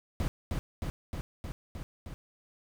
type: noise with echo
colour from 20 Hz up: brown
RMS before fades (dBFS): -30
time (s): 0.2-0.28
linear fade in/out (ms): 0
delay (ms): 310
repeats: 6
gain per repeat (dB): -2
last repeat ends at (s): 2.14
effects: none